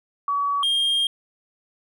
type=tone pair in turn; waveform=sine / triangle; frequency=1135 / 3218 Hz; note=C#6 / G7; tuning=+41 / +45 cents; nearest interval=octave + tritone; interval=1804 cents; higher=second; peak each=-20 / -17 dBFS; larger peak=second; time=0.28-0.63 / 0.63-1.07 s; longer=second; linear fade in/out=2 ms; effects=none